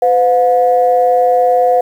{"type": "tone pair together", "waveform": "sine", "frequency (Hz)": [507, 717], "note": ["B4", "F5"], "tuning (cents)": [45, 45], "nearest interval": "tritone", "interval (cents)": 600, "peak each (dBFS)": -10, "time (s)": [0.02, 1.81], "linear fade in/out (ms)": 5, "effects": ["tanh soft clip ceiling 0 dBFS", "7-bit"]}